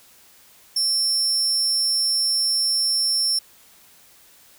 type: tone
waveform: 35% pulse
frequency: 5400 Hz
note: E8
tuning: 41 cents sharp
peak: -16 dBFS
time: 0.76-3.39 s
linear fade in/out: 5 ms
effects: white hiss -52 dBFS RMS until 4.58 s